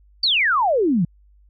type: exponential sweep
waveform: sine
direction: down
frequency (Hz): 4713 to 155.56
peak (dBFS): -15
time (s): 0.23-1.05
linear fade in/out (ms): 5
effects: added 50 Hz sine -50 dBFS peak until 1.49 s